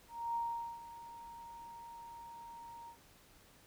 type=tone with ADSR envelope; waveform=sine; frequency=932.3 Hz; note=A#5; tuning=in tune; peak=-33 dBFS; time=0.08-2.97 s; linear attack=270 ms; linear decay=440 ms; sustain=-15 dB; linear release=84 ms; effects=pink hiss -63 dBFS RMS until 3.66 s